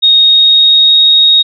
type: tone with pitch glide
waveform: sine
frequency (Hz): 3729 to 3753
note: A#7 to A#7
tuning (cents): 0 to +11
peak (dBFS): -3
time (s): 0.02-1.43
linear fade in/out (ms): 20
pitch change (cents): +11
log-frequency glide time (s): 0.17-0.92
effects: none